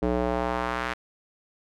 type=tone with band-pass filter sweep; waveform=square; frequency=61.2 Hz; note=B1; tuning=15 cents flat; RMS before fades=-27 dBFS; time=0.02-0.94 s; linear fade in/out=10 ms; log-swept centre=410 to 1700 Hz; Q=1.3; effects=none